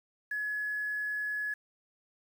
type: tone with quantisation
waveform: sine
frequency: 1695 Hz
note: G#6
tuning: 35 cents sharp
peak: -31 dBFS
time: 0.31-1.54 s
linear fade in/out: 5 ms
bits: 9
effects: none